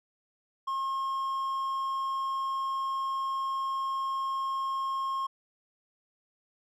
triangle tone, 1075 Hz, C6, 47 cents sharp, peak -27 dBFS, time 0.67-5.27 s, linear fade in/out 10 ms, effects none

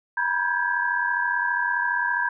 sine tone cluster, 960 / 995 / 1585 / 1677 Hz, B5 / B5 / G6 / G#6, -49 / +13 / +19 / +16 cents, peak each -27 / -33 / -24 / -28 dBFS, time 0.17-2.29 s, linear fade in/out 5 ms, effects none

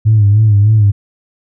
sine tone with vibrato, 105.4 Hz, G#2, 26 cents sharp, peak -4 dBFS, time 0.05-0.92 s, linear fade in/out 20 ms, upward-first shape sine, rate 3.3 Hz, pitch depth 77 cents each way, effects tanh soft clip ceiling -1 dBFS

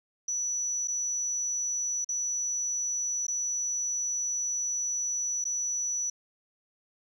sine tone with dropouts, 5920 Hz, F#8, in tune, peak -27 dBFS, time 0.28-6.1 s, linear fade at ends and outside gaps 5 ms, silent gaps 0.875-0.881 / 2.046-2.089 / 3.268-3.281 / 5.442-5.452 s, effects tanh soft clip ceiling -23 dBFS + 11-bit

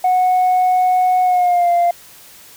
sine tone with pitch glide, 735 to 695 Hz, F#5 to F5, -12 to -9 cents, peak -9 dBFS, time 0.04-1.91 s, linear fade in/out 5 ms, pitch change -97 cents, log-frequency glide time 1.23-1.7 s, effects tanh soft clip ceiling -9 dBFS + white hiss -42 dBFS RMS until 2.56 s

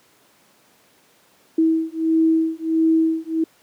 sine beating tone pair, 322.2 / 323.7 Hz, E4 / E4, -39 / -31 cents, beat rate 1.5 Hz, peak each -18 dBFS, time 1.58-3.44 s, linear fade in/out 5 ms, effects pink hiss -56 dBFS RMS until 3.62 s + high-pass 200 Hz 12 dB/octave

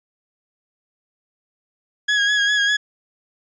30% pulse tone with vibrato, 1661.2 Hz, G#6, in tune, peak -13 dBFS, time 2.08-2.77 s, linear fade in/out 10 ms, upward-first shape sine, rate 5 Hz, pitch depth 34 cents each way, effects resampled to 16000 Hz

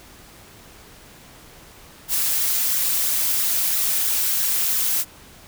blue noise with flanger, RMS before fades -21 dBFS, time 2.08-5.05 s, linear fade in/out 50 ms, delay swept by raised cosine 0.54 to 5.84 ms, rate 3 Hz, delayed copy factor +0.55, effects pink hiss -46 dBFS RMS until 5.47 s

